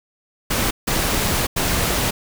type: noise bursts at uneven times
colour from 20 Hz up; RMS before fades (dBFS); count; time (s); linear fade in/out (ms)
pink; -20; 3; 0.5-0.71 / 0.87-1.47 / 1.56-2.11; 10
effects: none